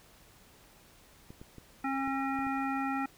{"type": "clicks", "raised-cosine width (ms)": 3, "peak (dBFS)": -34, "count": 6, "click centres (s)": [1.305, 1.415, 1.583, 2.076, 2.39, 2.468]}
{"type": "harmonic tone", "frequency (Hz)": 270.5, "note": "C#4", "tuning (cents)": -42, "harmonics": [1, 3, 5, 7, 9], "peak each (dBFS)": [-33, -35, -37, -42, -44], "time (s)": [1.84, 3.06], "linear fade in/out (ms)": 5}
{"effects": ["pink hiss -59 dBFS RMS until 3.17 s"]}